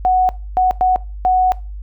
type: tone bursts at uneven times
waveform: sine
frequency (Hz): 740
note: F#5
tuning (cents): 0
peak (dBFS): -10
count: 4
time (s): 0.05-0.29 / 0.57-0.71 / 0.81-0.96 / 1.25-1.52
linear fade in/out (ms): 0
effects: noise-tail reverb RT60 0.3 s tail -21 dB re dry + added 50 Hz sine -26 dBFS peak until 1.82 s